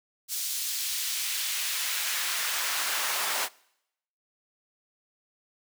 pink noise with high-pass filter sweep, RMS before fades -30 dBFS, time 0.28-3.49 s, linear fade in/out 50 ms, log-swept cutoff 5200 to 840 Hz, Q 0.85, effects noise-tail reverb RT60 0.8 s tail -24 dB re dry

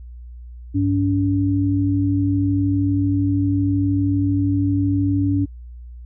sine tone pair together, 99.19 / 284.8 Hz, G2 / C#4, +21 / +47 cents, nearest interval octave + tritone, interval 1826 cents, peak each -19 / -18 dBFS, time 0.74-5.46 s, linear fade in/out 20 ms, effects added 60 Hz sine -34 dBFS peak until 6.05 s

